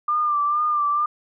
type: tone with vibrato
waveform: sine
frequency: 1191 Hz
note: D6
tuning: 24 cents sharp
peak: -18 dBFS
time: 0.08-1.06 s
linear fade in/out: 5 ms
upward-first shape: sine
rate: 2.2 Hz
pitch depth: 41 cents each way
effects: none